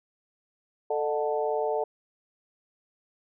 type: harmonic tone with a mistuned harmonic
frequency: 146.83 Hz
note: D3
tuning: in tune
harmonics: 3 / 4 / 5 / 6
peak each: -28 / -30 / -32 / -34 dBFS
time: 0.9-1.84 s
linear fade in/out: 5 ms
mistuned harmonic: 4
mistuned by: +48 cents
effects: none